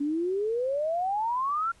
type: exponential sweep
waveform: sine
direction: up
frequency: 280 to 1397 Hz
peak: -25 dBFS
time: 0-1.72 s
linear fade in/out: 10 ms
effects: pink hiss -60 dBFS RMS until 1.8 s + resampled to 24000 Hz